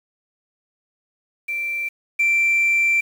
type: tone pair in turn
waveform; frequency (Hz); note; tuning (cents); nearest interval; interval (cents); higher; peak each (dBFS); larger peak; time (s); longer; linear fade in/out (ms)
sine; 2349 / 2349; D7 / D7; 0 / 0; unison; 0; neither; -22 / -13; second; 1.48-1.89 / 2.19-3.01; second; 10
effects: tanh soft clip ceiling -13 dBFS + 7-bit